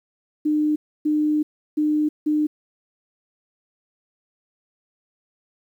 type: tone bursts at uneven times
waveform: sine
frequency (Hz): 302.5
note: D#4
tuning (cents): -49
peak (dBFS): -17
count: 4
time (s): 0.45-0.76 / 1.05-1.43 / 1.77-2.09 / 2.26-2.47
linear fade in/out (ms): 10
effects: 9-bit